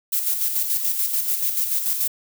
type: noise with tremolo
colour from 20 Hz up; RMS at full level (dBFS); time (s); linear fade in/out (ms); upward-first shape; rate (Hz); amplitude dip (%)
violet; -21; 0.12-2.08; 10; square; 6.9; 45
effects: none